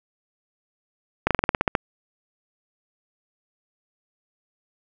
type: slowing click train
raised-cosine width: 0.5 ms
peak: -3 dBFS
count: 10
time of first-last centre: 1.27-1.752 s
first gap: 37 ms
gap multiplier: 1.09
effects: none